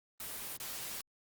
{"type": "noise with dropouts", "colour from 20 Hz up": "white", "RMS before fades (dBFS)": -42, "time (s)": [0.2, 1.01], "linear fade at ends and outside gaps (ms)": 2, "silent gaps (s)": [0.569, 0.6], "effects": ["Opus 24 kbps"]}